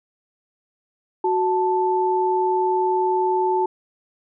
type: tone pair together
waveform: sine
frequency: 370 / 880 Hz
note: F#4 / A5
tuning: 0 / 0 cents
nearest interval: octave + minor third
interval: 1500 cents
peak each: -20 dBFS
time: 1.24-3.66 s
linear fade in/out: 5 ms
effects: none